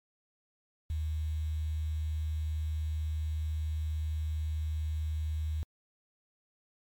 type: tone with quantisation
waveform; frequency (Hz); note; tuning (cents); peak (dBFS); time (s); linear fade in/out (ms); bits
sine; 77.78; D#2; 0; -30; 0.9-5.63; 0; 9
effects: MP3 96 kbps